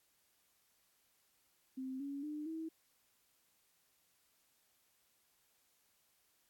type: tone with pitch steps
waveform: sine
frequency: 261.5 / 280.3 / 300.4 / 321.9 Hz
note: C4 / C#4 / D4 / E4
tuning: -1 / +19 / +39 / -41 cents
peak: -40 dBFS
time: 1.77-2.69 s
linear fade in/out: 10 ms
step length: 230 ms
effects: white hiss -75 dBFS RMS until 6.49 s + AAC 64 kbps